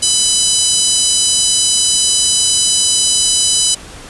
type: harmonic tone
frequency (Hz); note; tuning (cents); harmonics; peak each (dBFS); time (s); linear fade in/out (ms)
997; B5; +16; 3 / 4 / 5 / 6 / 7 / 8 / 9 / 10; -19 / -19 / -19 / -19 / -19 / -19 / -19 / -19; 0.02-3.75; 10
effects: pink hiss -34 dBFS RMS until 4.09 s + resampled to 24000 Hz